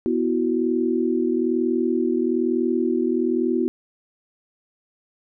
sine chord, B suspended fourth, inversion none, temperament just, 246.9 / 329.3 / 370.4 Hz, B3 / E4 / F#4, 0 / -2 / +2 cents, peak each -23 dBFS, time 0.06-3.68 s, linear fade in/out 0 ms, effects none

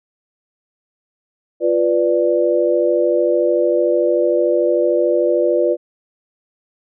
sine chord, B diminished, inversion second, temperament equal, 349.2 / 493.9 / 587.3 Hz, F4 / B4 / D5, 0 / 0 / 0 cents, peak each -17 dBFS, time 1.6-5.77 s, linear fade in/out 50 ms, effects none

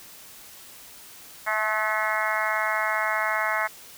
harmonic tone with a mistuned harmonic, 215.3 Hz, A3, 37 cents flat, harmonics 3 / 4 / 5 / 6 / 7 / 8 / 9 / 10, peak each -31 / -31 / -31 / -31 / -31 / -31 / -31 / -31 dBFS, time 1.46-3.68 s, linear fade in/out 20 ms, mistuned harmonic 3, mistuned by +21 cents, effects white hiss -46 dBFS RMS until 3.97 s

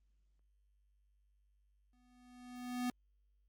square tone with exponential growth, 247.4 Hz, B3, 3 cents sharp, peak -34 dBFS, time 1.93-2.9 s, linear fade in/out 2 ms, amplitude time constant 210 ms, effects added 50 Hz sine -70 dBFS peak until 3.48 s + Opus 32 kbps

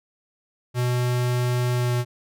square tone with pitch glide, 123.47 to 122.33 Hz, B2 to B2, 0 to -16 cents, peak -21 dBFS, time 0.74-2.05 s, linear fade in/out 50 ms, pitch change -16 cents, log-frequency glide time 1.74-1.94 s, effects none

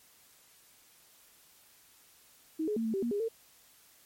sine tone with pitch steps, 316.7 / 421.4 / 226.8 / 222.1 / 388.3 / 236.6 / 407.9 / 452.2 Hz, D#4 / G#4 / A#3 / A3 / G4 / A#3 / G#4 / A4, +31 / +25 / -47 / +16 / -16 / +26 / -31 / +47 cents, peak -29 dBFS, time 2.59-3.286 s, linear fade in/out 10 ms, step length 87 ms, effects white hiss -61 dBFS RMS until 4.05 s + MP3 64 kbps

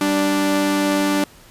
sawtooth tone pair together, 194.89 / 293.7 Hz, G3 / D4, -10 / 0 cents, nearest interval perfect fifth, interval 710 cents, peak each -20 / -13 dBFS, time 0.01-1.24 s, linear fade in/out 2 ms, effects pink hiss -47 dBFS RMS until 1.5 s + resampled to 32000 Hz

